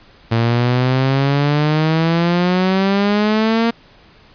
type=exponential sweep; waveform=sawtooth; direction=up; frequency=113.6 to 233.1 Hz; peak=-9 dBFS; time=0.31-3.71 s; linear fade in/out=10 ms; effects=pink hiss -47 dBFS RMS until 4.34 s + resampled to 11025 Hz